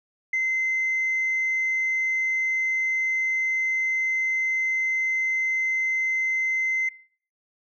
sine tone, 2066 Hz, C7, 22 cents flat, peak -20 dBFS, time 0.33-6.89 s, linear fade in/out 5 ms, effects noise-tail reverb RT60 0.5 s tail -21 dB re dry + tanh soft clip ceiling -18 dBFS

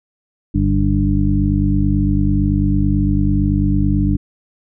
harmonic tone with a mistuned harmonic, 49 Hz, G1, in tune, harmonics 1 / 2 / 3 / 4 / 6, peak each -18 / -18 / -21 / -19 / -19 dBFS, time 0.54-4.17 s, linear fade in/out 10 ms, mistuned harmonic 1, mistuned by -110 cents, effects none

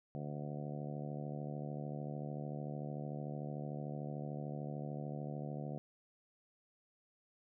harmonic tone, 73.42 Hz, D2, in tune, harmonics 2 / 3 / 4 / 5 / 6 / 7 / 8 / 9 / 10, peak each -42 / -47 / -51 / -53 / -56 / -51 / -54 / -53 / -54 dBFS, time 0.15-5.78 s, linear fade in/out 0 ms, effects none

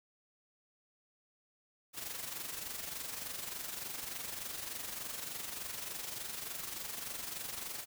white noise with amplitude modulation, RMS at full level -40 dBFS, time 1.93-7.86 s, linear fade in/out 50 ms, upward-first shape sine, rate 23.4 Hz, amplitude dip 55%, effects none

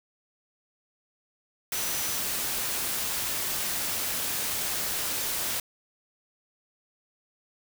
sine tone in noise, 5940 Hz, F#8, 6 cents sharp, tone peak -38 dBFS, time 1.74-2.18 s, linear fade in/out 2 ms, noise white, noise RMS -30 dBFS, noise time 1.72-5.6 s, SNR -11 dB, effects none

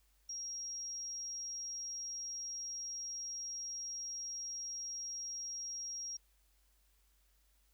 sine tone, 5620 Hz, F8, 10 cents sharp, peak -40 dBFS, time 0.29-6.17 s, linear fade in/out 5 ms, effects added 50 Hz sine -70 dBFS peak until 7.73 s + white hiss -75 dBFS RMS until 7.73 s

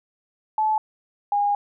sine tone pair in turn, 865 / 816.5 Hz, A5 / G#5, -30 / -30 cents, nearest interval minor second, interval 100 cents, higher first, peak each -18 dBFS, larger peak neither, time 0.58-0.78 / 1.32-1.55 s, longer second, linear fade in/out 2 ms, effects none

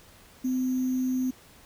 sine tone with sample-and-hold, 256.7 Hz, C4, 33 cents flat, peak -24 dBFS, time 0.44-1.31 s, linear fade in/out 10 ms, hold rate 6300 Hz, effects pink hiss -54 dBFS RMS until 1.65 s

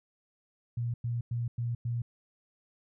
sine tone bursts, 118.7 Hz, A#2, 32 cents sharp, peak -29 dBFS, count 5, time 0.77-2.02 s, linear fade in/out 5 ms, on 170 ms, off 100 ms, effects none

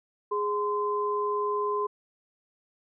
sine tone pair together, 415 / 1031 Hz, G#4 / C6, -1 / -26 cents, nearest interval octave + major third, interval 1575 cents, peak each -28 dBFS, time 0.31-1.87 s, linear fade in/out 10 ms, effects none

